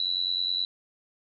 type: tone with amplitude modulation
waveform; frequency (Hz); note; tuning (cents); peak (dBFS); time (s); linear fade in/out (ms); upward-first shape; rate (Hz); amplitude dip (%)
sine; 3951; B7; 0; -21; 0-0.65; 2; sine; 89.7; 95
effects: none